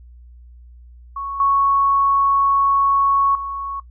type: tone with level steps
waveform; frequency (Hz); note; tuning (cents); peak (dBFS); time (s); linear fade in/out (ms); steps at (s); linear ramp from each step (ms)
sine; 1108; C#6; -1; -24 / -13 / -24; 1.16-3.8; 5; 1.4 / 3.35; 2
effects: noise-tail reverb RT60 0.1 s tail -19 dB re dry + added 60 Hz sine -40 dBFS peak until 3.9 s